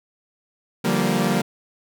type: chord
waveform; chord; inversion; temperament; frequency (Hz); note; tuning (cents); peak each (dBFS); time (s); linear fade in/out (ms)
sawtooth; G minor seventh; second; equal with one note detuned; 146.83 / 174.61 / 193.63 / 233.1; D3 / F3 / G3 / Bb3; 0 / 0 / -21 / 0; -23 / -21 / -19 / -19; 0.84-1.42; 10
effects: none